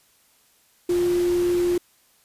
sine tone in noise, 351.7 Hz, F4, 12 cents sharp, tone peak -18 dBFS, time 0.89-1.78 s, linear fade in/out 5 ms, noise pink, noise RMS -36 dBFS, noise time 0.89-1.78 s, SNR +15 dB, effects white hiss -60 dBFS RMS until 2.24 s + resampled to 32000 Hz

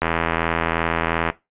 click train, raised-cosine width 0.5 ms, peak -4 dBFS, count 107, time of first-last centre 0.02-1.3 s, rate 82.8 Hz, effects noise-tail reverb RT60 0.2 s tail -17 dB re dry + resampled to 8000 Hz

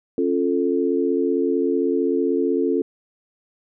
sine chord, Db augmented, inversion none, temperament equal with one note detuned, 273.5 / 349.2 / 440 Hz, Db4 / F4 / A4, -23 / 0 / 0 cents, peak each -22 dBFS, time 0.18-2.82 s, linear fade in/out 2 ms, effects none

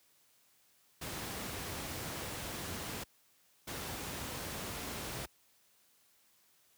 pink noise bursts at uneven times, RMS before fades -41 dBFS, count 2, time 1.01-3.04 / 3.67-5.26 s, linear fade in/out 10 ms, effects white hiss -69 dBFS RMS until 6.77 s + high-pass 60 Hz 12 dB/octave

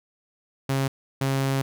sawtooth tone pair in turn, 135.5 / 135.5 Hz, C#3 / C#3, -39 / -39 cents, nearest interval unison, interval 0 cents, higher neither, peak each -18 dBFS, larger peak neither, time 0.69-0.88 / 1.21-1.62 s, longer second, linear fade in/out 5 ms, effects none

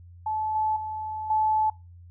sine tone with level steps, 866 Hz, A5, 28 cents flat, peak -25 / -22 / -30 / -20 dBFS, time 0.26-1.7 s, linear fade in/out 5 ms, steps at 0.55 / 0.76 / 1.3 s, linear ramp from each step 5 ms, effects noise-tail reverb RT60 0.3 s tail -25 dB re dry + added 87 Hz sine -45 dBFS peak until 2.1 s

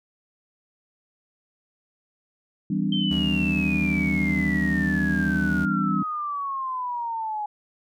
sine chord, E minor seventh, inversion none, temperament equal with one note detuned, 164.81 / 196 / 253.3 / 293.7 Hz, E3 / G3 / B3 / D4, 0 / 0 / +44 / 0 cents, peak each -28 / -24 / -30 / -29 dBFS, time 2.7-6.03 s, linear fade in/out 5 ms
sine exponential sweep, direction down, 3136 to 830.6 Hz, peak -26 dBFS, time 2.92-7.46 s, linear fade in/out 5 ms
30% pulse tone, 76.2 Hz, D#2, 36 cents flat, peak -28 dBFS, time 3.1-5.66 s, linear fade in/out 20 ms
effects none

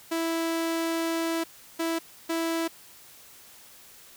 sawtooth tone bursts at uneven times, 329.6 Hz, E4, in tune, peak -22 dBFS, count 3, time 0.11-1.44 / 1.79-1.99 / 2.29-2.68 s, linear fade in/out 10 ms, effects white hiss -51 dBFS RMS until 4.16 s

